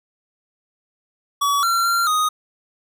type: tone with pitch steps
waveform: square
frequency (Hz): 1136 / 1366 / 1378 / 1245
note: C#6 / F6 / F6 / D#6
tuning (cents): +42 / -39 / -24 / +1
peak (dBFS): -17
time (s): 1.41-2.29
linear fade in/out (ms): 10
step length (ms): 220
effects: none